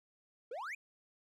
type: exponential sweep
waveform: triangle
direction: up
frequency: 440 to 2541 Hz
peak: -38 dBFS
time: 0.51-0.75 s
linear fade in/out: 5 ms
effects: none